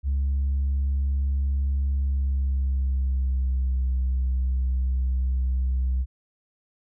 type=tone with pitch glide; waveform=sine; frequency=68.7 to 64.1 Hz; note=C#2 to C2; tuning=-15 to -35 cents; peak=-19 dBFS; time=0.03-6.06 s; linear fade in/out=50 ms; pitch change=-120 cents; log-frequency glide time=1.92-3.76 s; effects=tanh soft clip ceiling -19 dBFS